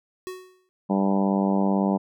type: tone with exponential decay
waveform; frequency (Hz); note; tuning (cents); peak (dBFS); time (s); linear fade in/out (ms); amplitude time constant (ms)
square; 370; F#4; 0; -30; 0.27-0.69; 0; 90
type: harmonic tone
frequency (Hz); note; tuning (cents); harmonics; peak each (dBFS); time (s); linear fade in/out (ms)
98; G2; 0; 2 / 3 / 4 / 5 / 6 / 7 / 8 / 9 / 10; -21 / -28 / -31 / -33 / -31 / -33 / -33 / -33 / -36; 0.89-1.98; 20
effects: none